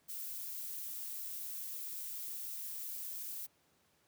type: noise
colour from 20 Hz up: violet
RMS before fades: -43 dBFS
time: 0.08-3.47 s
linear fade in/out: 20 ms
effects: pink hiss -72 dBFS RMS until 4.07 s + high-pass 100 Hz 12 dB/octave